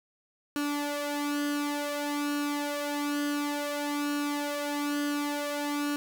sawtooth tone with flanger, 290.6 Hz, D4, 18 cents flat, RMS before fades -31 dBFS, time 0.56-5.96 s, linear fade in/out 0 ms, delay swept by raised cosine 0.71 to 2.81 ms, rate 0.56 Hz, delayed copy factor +0.65, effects none

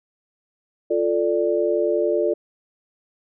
sine chord, D minor, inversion first, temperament equal, 349.2 / 440 / 587.3 Hz, F4 / A4 / D5, 0 / 0 / 0 cents, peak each -22 dBFS, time 0.9-2.34 s, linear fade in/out 10 ms, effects none

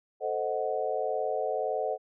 sine chord, A diminished seventh, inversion none, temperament equal with one note detuned, 440 / 521.7 / 622.3 / 740 Hz, A4 / C5 / Eb5 / Gb5, 0 / -5 / 0 / 0 cents, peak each -33 dBFS, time 0.2-1.98 s, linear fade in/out 50 ms, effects none

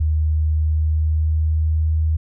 sine tone with pitch glide, 77.5 to 78.76 Hz, D#2 to D#2, -6 to +22 cents, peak -15 dBFS, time 0-2.17 s, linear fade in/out 10 ms, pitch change +28 cents, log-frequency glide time 0.51-1.9 s, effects none

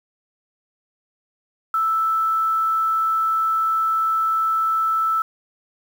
sine tone with quantisation, 1318.5 Hz, E6, in tune, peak -17 dBFS, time 1.74-5.22 s, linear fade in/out 2 ms, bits 7, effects none

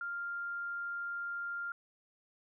sine tone, 1396.9 Hz, F6, in tune, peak -36 dBFS, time 0.01-1.72 s, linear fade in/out 2 ms, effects none

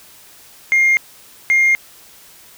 sine tone pair in turn, 2122 / 2122 Hz, C7 / C7, +24 / +24 cents, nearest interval unison, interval 0 cents, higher neither, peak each -8 dBFS, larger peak neither, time 0.72-0.97 / 1.5-1.75 s, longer neither, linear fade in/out 0 ms, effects tanh soft clip ceiling -8 dBFS + white hiss -44 dBFS RMS until 2.57 s

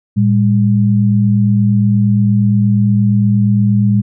sine tone pair together, 113.26 / 201.8 Hz, A#2 / G#3, -49 / -49 cents, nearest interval minor seventh, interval 1000 cents, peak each -11 dBFS, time 0.16-4.02 s, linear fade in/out 20 ms, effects none

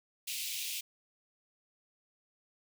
pink high-pass noise, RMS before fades -38 dBFS, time 0.27-0.81 s, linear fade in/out 10 ms, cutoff 2400 Hz, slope 48 dB/octave, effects none

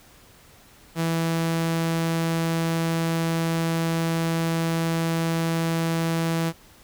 sawtooth tone, 164.81 Hz, E3, in tune, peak -18 dBFS, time 0.95-6.53 s, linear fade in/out 50 ms, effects pink hiss -52 dBFS RMS until 6.83 s

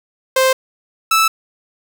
sawtooth tone pair in turn, 523.3 / 1313.3 Hz, C5 / E6, 0 / -7 cents, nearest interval octave + major third, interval 1593 cents, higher second, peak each -7 dBFS, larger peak neither, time 0.36-0.53 / 1.11-1.28 s, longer neither, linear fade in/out 5 ms, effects 7-bit

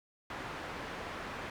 white low-pass noise, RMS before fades -42 dBFS, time 0.3-1.5 s, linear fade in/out 2 ms, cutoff 1600 Hz, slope 12 dB/octave, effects none

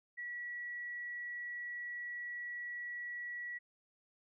sine tone, 1935 Hz, B6, 36 cents flat, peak -40 dBFS, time 0.17-3.59 s, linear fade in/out 20 ms, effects none

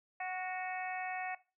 harmonic tone with a mistuned harmonic, 370 Hz, F#4, in tune, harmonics 2 / 3 / 4 / 5 / 6 / 7, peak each -38 / -50 / -51 / -44 / -46 / -48 dBFS, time 0.2-1.35 s, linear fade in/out 5 ms, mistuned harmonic 4, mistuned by -23 cents, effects noise-tail reverb RT60 0.3 s tail -18 dB re dry

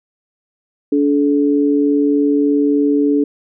sine tone pair together, 287.5 / 430.8 Hz, D4 / A4, -37 / -37 cents, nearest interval perfect fifth, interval 700 cents, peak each -12 / -17 dBFS, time 0.92-3.24 s, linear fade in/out 5 ms, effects none

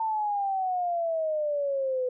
sine exponential sweep, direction down, 899 to 499 Hz, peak -25 dBFS, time 0-2.09 s, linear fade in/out 5 ms, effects none

